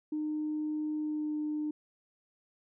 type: tone with pitch glide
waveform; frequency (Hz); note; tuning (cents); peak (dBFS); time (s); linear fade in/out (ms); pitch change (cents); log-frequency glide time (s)
sine; 305.1 to 302.3; D#4 to D#4; -34 to -50; -30; 0.12-1.71; 5; -16; 0.97-1.36
effects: tanh soft clip ceiling -26 dBFS